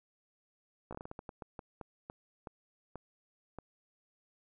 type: slowing click train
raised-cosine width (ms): 1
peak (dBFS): -29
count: 16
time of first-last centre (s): 0.91-3.587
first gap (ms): 16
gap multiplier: 1.3
effects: none